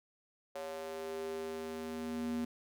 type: tone with high-pass filter sweep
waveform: square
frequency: 79.8 Hz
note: D#2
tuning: 44 cents sharp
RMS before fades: -40 dBFS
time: 0.55-2.45 s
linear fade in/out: 5 ms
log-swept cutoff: 550 to 230 Hz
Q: 4
effects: none